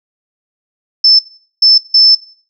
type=tone bursts at uneven times; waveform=sine; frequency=5280 Hz; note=E8; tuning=2 cents sharp; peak=-4 dBFS; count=3; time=1.04-1.19 / 1.62-1.78 / 1.94-2.15 s; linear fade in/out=5 ms; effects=noise-tail reverb RT60 0.5 s tail -20 dB re dry